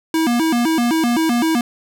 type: tone with vibrato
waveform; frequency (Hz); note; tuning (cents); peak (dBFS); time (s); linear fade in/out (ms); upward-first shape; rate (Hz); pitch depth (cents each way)
square; 277.2; C#4; 0; -15; 0.14-1.61; 2; square; 3.9; 260
effects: none